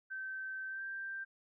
sine tone with pitch glide, 1546 to 1574.8 Hz, G6 to G6, -24 to +8 cents, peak -39 dBFS, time 0.1-1.25 s, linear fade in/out 20 ms, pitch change +32 cents, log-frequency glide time 0.68-0.82 s, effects none

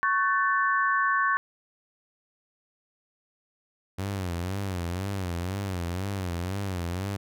sine chord, F# minor, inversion second, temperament equal with one note detuned, 1108.7 / 1515.4 / 1760 Hz, C#6 / F#6 / A6, 0 / +41 / 0 cents, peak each -24 / -27 / -28 dBFS, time 0.03-1.37 s, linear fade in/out 0 ms
sawtooth tone with vibrato, 92.4 Hz, F#2, 2 cents flat, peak -25 dBFS, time 3.98-7.17 s, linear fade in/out 10 ms, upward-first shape sine, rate 2 Hz, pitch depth 140 cents each way
effects none

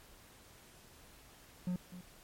triangle tone with echo, 179.9 Hz, F#3, 48 cents flat, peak -31 dBFS, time 1.67-1.76 s, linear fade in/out 2 ms, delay 250 ms, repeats 1, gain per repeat -13 dB, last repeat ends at 2.01 s, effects pink hiss -59 dBFS RMS until 2.23 s + MP3 64 kbps

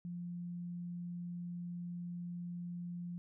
sine tone, 174.61 Hz, F3, in tune, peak -40 dBFS, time 0.05-3.18 s, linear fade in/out 0 ms, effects none

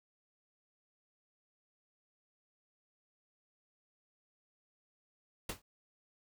pink noise with exponential decay, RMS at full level -34 dBFS, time 5.49-5.62 s, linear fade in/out 5 ms, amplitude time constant 27 ms, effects none

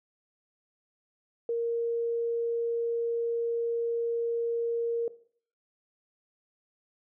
sine tone, 466.2 Hz, A#4, in tune, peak -26 dBFS, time 1.49-5.08 s, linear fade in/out 2 ms, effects noise-tail reverb RT60 0.5 s tail -17 dB re dry

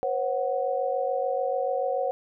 sine chord, B suspended second, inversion none, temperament equal with one note detuned, 493.9 / 540.8 / 740 Hz, B4 / C#5 / F#5, 0 / -43 / 0 cents, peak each -30 / -27 / -29 dBFS, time 0.03-2.11 s, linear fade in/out 0 ms, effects none

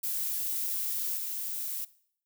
violet noise with level steps, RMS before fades -32 / -35 dBFS, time 0.03-1.85 s, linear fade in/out 10 ms, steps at 1.17 s, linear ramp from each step 2 ms, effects noise-tail reverb RT60 0.6 s tail -19 dB re dry

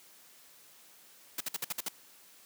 white noise bursts, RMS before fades -34 dBFS, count 7, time 1.38-1.886 s, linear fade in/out 5 ms, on 26 ms, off 54 ms, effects white hiss -58 dBFS RMS until 2.45 s + high-pass 150 Hz 12 dB/octave

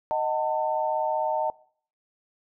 sine chord, D# diminished, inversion none, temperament just, 622.3 / 746.7 / 896 Hz, D#5 / F#5 / A5, 0 / +16 / +31 cents, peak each -27 / -30 / -26 dBFS, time 0.11-1.5 s, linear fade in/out 0 ms, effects noise-tail reverb RT60 0.5 s tail -21 dB re dry

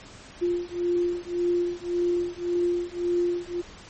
sine beating tone pair, 349.2 / 351 Hz, F4 / F4, 0 / +9 cents, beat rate 1.8 Hz, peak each -26 dBFS, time 0.41-3.62 s, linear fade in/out 20 ms, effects pink hiss -46 dBFS RMS until 3.89 s + MP3 32 kbps

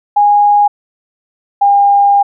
sine tone pair in turn, 823 / 805.6 Hz, G#5 / G5, -16 / +47 cents, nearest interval unison, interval 37 cents, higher first, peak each -5 dBFS, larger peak neither, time 0.16-0.68 / 1.61-2.23 s, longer second, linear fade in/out 10 ms, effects none

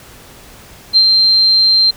sine tone with ADSR envelope, 4150 Hz, C8, 15 cents flat, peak -4 dBFS, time 0.93-1.91 s, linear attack 36 ms, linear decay 67 ms, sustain -3 dB, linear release 10 ms, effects pink hiss -39 dBFS RMS until 1.96 s

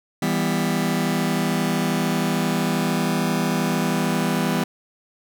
sawtooth chord, E minor, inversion none, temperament just, 164.81 / 197.78 / 247.2 Hz, E3 / G3 / B3, 0 / +16 / +2 cents, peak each -20 dBFS, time 0.22-4.64 s, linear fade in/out 5 ms, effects none

